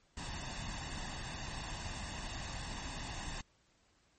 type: noise with comb filter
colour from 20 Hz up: pink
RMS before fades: -42 dBFS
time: 0.17-3.41 s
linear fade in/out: 2 ms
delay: 1.1 ms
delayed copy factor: +0.6
effects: pink hiss -71 dBFS RMS until 4.18 s + MP3 32 kbps